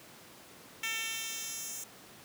10% pulse tone with high-pass filter sweep, 448.9 Hz, A4, 35 cents sharp, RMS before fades -38 dBFS, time 0.83-1.84 s, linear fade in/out 5 ms, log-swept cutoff 2300 to 7800 Hz, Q 1.3, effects pink hiss -53 dBFS RMS until 2.24 s + high-pass 150 Hz 12 dB/octave

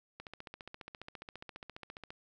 click train, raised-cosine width 0.3 ms, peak -29 dBFS, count 29, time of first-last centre 0.2-2.105 s, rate 14.7 Hz, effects none

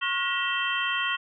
sine tone cluster, 1095 / 1435 / 1911 / 2681 / 3141 Hz, C#6 / F6 / A#6 / E7 / G7, -22 / +47 / +43 / +29 / +3 cents, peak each -31 dBFS, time 0.01-1.17 s, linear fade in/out 20 ms, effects none

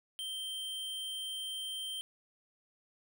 square tone, 3136 Hz, G7, in tune, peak -38 dBFS, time 0.19-2.01 s, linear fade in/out 0 ms, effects none

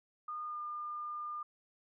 sine tone with pitch glide, 1221 to 1205.6 Hz, D#6 to D6, -33 to +45 cents, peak -38 dBFS, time 0.28-1.43 s, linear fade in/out 5 ms, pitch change -22 cents, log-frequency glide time 0.45-0.59 s, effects none

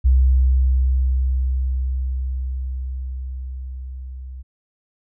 sine tone with level ramp, 64.5 Hz, C2, 24 cents flat, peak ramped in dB -10 to -31 dBFS, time 0.04-4.43 s, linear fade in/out 20 ms, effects none

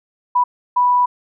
sine tone bursts at uneven times, 985 Hz, B5, 5 cents flat, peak -11 dBFS, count 2, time 0.35-0.44 / 0.76-1.06 s, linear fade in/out 10 ms, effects none

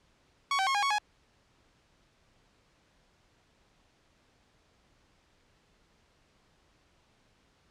sawtooth tone with pitch steps, 1115 / 770 / 1084 / 816 / 1110 / 836 Hz, C#6 / G5 / C#6 / G#5 / C#6 / G#5, +10 / -31 / -39 / -31 / +2 / +11 cents, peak -22 dBFS, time 0.51-0.984 s, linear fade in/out 2 ms, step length 79 ms, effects pink hiss -67 dBFS RMS until 7.7 s + low-pass 6000 Hz 12 dB/octave

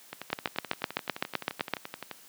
two click trains, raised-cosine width 0.3 ms, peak -10 / -20 dBFS, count 12 / 24, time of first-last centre 0.33-1.737 / 0.13-2.113 s, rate 7.82 / 11.6 Hz, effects white hiss -54 dBFS RMS until 2.28 s + high-pass 150 Hz 12 dB/octave

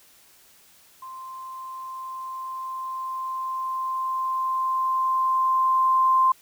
sine tone with level ramp, 1045 Hz, C6, 2 cents flat, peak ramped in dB -36 to -15 dBFS, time 1.02-6.32 s, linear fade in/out 5 ms, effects white hiss -55 dBFS RMS until 6.41 s

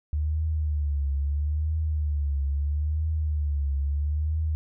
sine tone with vibrato, 74 Hz, D2, 14 cents sharp, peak -23 dBFS, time 0.13-4.55 s, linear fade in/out 0 ms, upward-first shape triangle, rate 0.76 Hz, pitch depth 120 cents each way, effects none

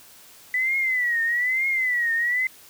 sine tone with vibrato, 1984 Hz, B6, 7 cents sharp, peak -20 dBFS, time 0.54-2.47 s, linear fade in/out 2 ms, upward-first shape triangle, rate 1.1 Hz, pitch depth 150 cents each way, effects white hiss -49 dBFS RMS until 2.69 s

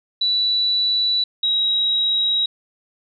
sine tone pair in turn, 3951 / 3834 Hz, B7 / A#7, 0 / +48 cents, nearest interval minor second, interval 52 cents, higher first, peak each -16 dBFS, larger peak neither, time 0.21-1.24 / 1.43-2.46 s, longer neither, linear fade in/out 5 ms, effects none

